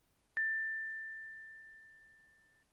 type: tone with exponential decay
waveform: sine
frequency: 1778 Hz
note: A6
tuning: 18 cents sharp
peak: -30 dBFS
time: 0.37-2.63 s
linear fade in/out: 0 ms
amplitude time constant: 490 ms
effects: pink hiss -75 dBFS RMS until 2.72 s + Opus 24 kbps